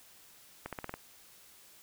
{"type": "accelerating click train", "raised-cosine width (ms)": 0.5, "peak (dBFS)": -23, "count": 6, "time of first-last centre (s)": [0.66, 0.94], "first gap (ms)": 67, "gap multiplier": 0.91, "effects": ["white hiss -58 dBFS RMS until 1.82 s"]}